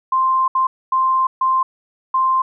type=tone bursts at uneven times; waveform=sine; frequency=1047 Hz; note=C6; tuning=1 cent sharp; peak=-13 dBFS; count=5; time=0.12-0.48 / 0.55-0.67 / 0.92-1.27 / 1.41-1.63 / 2.14-2.42 s; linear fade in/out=5 ms; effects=none

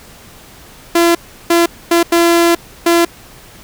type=tone bursts at uneven times; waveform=sawtooth; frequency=339.9 Hz; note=F4; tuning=47 cents flat; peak=-4 dBFS; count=5; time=0.95-1.15 / 1.5-1.66 / 1.91-2.03 / 2.12-2.55 / 2.86-3.05 s; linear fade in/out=5 ms; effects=pink hiss -39 dBFS RMS until 3.63 s

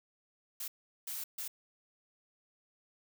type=noise bursts at uneven times; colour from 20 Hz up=blue; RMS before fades=-40 dBFS; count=3; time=0.6-0.68 / 1.07-1.24 / 1.38-1.48 s; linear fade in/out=5 ms; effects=none

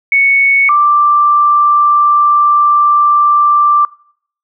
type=tone pair in turn; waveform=sine; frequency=2217 / 1177.5 Hz; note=C#7 / D6; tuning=0 / +4 cents; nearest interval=major seventh; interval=1096 cents; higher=first; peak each=-6 dBFS; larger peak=neither; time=0.12-0.69 / 0.69-3.85 s; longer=second; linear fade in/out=2 ms; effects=noise-tail reverb RT60 0.6 s tail -23 dB re dry

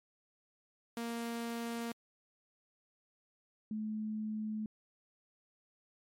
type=tone pair in turn; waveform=sawtooth / sine; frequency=233.1 / 215.5 Hz; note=A#3 / A3; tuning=0 / -36 cents; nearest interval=minor second; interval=136 cents; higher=first; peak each=-33 / -35 dBFS; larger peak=first; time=0.97-1.92 / 3.71-4.66 s; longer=neither; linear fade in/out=2 ms; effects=MP3 64 kbps

